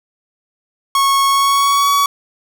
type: tone with pitch glide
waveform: 45% pulse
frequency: 1100 to 1129.6 Hz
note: C#6 to C#6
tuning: -14 to +32 cents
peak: -11 dBFS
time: 0.95-2.06 s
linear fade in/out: 2 ms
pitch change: +46 cents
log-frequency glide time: 1.27-1.9 s
effects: none